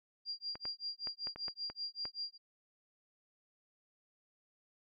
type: tone with tremolo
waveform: sine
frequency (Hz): 4775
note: D8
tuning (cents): +28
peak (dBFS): -36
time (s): 0.25-2.38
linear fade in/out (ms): 50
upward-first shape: sine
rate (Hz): 5.2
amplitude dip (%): 100
type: clicks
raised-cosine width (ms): 0.5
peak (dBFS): -31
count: 8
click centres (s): 0.555 / 0.654 / 1.072 / 1.271 / 1.36 / 1.482 / 1.7 / 2.054
effects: none